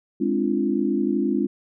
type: chord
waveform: sine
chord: D half-diminished seventh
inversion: second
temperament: equal with one note detuned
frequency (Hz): 207.7 / 261.6 / 293.7 / 344.2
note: Ab3 / C4 / D4 / F4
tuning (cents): 0 / 0 / 0 / -25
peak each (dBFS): -25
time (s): 0.2-1.47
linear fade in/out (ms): 10
effects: none